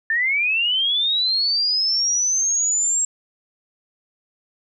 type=linear sweep; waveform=sine; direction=up; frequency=1760 to 7580 Hz; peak=-17 dBFS; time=0.1-3.05 s; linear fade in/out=2 ms; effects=none